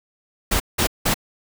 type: noise bursts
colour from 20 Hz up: pink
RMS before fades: -19 dBFS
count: 3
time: 0.51-1.143 s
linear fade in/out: 10 ms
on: 91 ms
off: 180 ms
effects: none